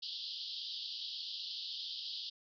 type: band-pass noise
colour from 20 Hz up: white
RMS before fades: -43 dBFS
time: 0.02-2.3 s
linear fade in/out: 10 ms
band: 3000 to 5000 Hz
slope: 96 dB/octave
effects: none